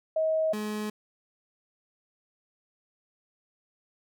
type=tone pair in turn; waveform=sine / 30% pulse; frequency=635 / 211.9 Hz; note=D#5 / G#3; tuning=+35 / +35 cents; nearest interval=octave + perfect fifth; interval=1900 cents; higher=first; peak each=-23 / -28 dBFS; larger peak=first; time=0.16-0.53 / 0.53-0.9 s; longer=neither; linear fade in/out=5 ms; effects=none